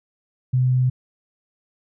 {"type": "tone", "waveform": "sine", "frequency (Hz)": 127.4, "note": "C3", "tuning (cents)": -46, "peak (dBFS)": -15, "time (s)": [0.53, 0.9], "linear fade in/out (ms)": 10, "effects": []}